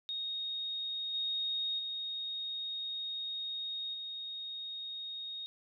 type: tone with level steps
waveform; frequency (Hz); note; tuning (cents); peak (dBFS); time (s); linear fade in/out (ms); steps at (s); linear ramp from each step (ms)
sine; 3729; A#7; 0; -35 / -32 / -36 / -39; 0.09-5.46; 0; 1.13 / 1.78 / 3.93; 20
effects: none